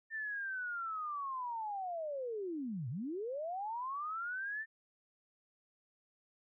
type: linear two-way sweep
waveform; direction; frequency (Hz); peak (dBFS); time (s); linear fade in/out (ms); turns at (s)
sine; down then up; 1800 to 110 to 1800; -37; 0.1-4.66; 50; 2.89
effects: none